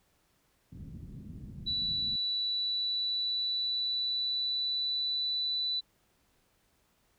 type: low-pass noise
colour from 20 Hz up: white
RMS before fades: -45 dBFS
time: 0.72-2.16 s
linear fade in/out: 5 ms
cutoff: 210 Hz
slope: 24 dB/octave
type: tone with pitch glide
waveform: sine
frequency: 3951 to 3978 Hz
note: B7 to B7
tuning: 0 to +12 cents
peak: -29 dBFS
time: 1.66-5.81 s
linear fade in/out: 20 ms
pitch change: +12 cents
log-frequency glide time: 2.46-5.68 s
effects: pink hiss -71 dBFS RMS until 7.18 s